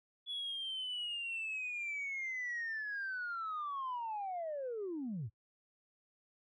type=linear sweep; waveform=sine; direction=down; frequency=3414 to 90.7 Hz; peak=-36 dBFS; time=0.26-5.3 s; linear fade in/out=50 ms; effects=noise-tail reverb RT60 0.1 s tail -21 dB re dry + tanh soft clip ceiling -34 dBFS